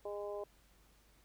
harmonic tone, 204.7 Hz, G#3, 25 cents flat, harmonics 2 / 3 / 4 / 5, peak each -42 / -43 / -51 / -52 dBFS, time 0.05-0.44 s, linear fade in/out 5 ms, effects added 50 Hz sine -67 dBFS peak until 1.24 s + pink hiss -69 dBFS RMS until 1.24 s

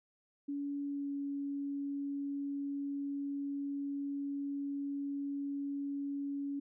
sine tone with pitch glide, 283.8 to 281.4 Hz, C#4 to C#4, +41 to +26 cents, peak -35 dBFS, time 0.48-6.6 s, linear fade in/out 10 ms, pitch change -15 cents, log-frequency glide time 0.85-1.12 s, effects none

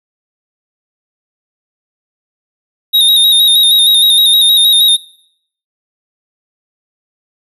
square tone with vibrato, 3729 Hz, A#7, in tune, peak -6 dBFS, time 2.93-4.97 s, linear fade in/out 20 ms, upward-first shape square, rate 6.4 Hz, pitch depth 38 cents each way, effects noise-tail reverb RT60 0.7 s tail -22 dB re dry

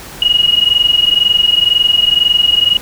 sine tone pair together, 2878 / 2900 Hz, F#7 / F#7, -49 / -35 cents, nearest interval unison, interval 14 cents, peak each -11 dBFS, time 0.22-2.77 s, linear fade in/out 2 ms, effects pink hiss -31 dBFS RMS until 2.81 s

